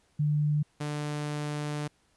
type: tone pair in turn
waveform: sine / sawtooth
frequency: 149 / 148.37 Hz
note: D3 / D3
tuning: +25 / +18 cents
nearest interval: unison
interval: 7 cents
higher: first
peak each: -23 / -27 dBFS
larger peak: first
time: 0.19-0.63 / 0.8-1.88 s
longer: second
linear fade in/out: 10 ms
effects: pink hiss -68 dBFS RMS until 2.16 s + resampled to 24000 Hz